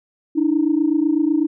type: tone pair together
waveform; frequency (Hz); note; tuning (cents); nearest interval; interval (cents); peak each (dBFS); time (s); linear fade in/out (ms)
sine; 293.7 / 321.7; D4 / E4; 0 / -42; major second; 158; -17; 0.35-1.47; 20
effects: tanh soft clip ceiling -7 dBFS